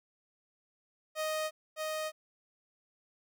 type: tone with echo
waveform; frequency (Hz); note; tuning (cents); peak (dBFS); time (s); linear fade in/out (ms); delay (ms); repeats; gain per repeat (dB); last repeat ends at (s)
sawtooth; 623; D#5; +2; -28; 1.15-1.51; 50; 610; 1; -2; 2.12
effects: none